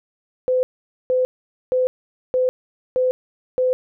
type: tone bursts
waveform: sine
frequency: 509 Hz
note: C5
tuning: 48 cents flat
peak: -15 dBFS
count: 6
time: 0.48-3.73 s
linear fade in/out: 0 ms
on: 150 ms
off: 470 ms
effects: none